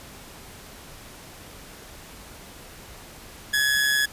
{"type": "tone with amplitude modulation", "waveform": "sawtooth", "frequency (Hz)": 1689, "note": "G#6", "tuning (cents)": 29, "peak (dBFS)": -14, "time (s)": [3.53, 4.06], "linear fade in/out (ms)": 10, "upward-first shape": "sine", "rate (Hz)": 138, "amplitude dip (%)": 45, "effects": ["pink hiss -44 dBFS RMS until 4.12 s", "resampled to 32000 Hz"]}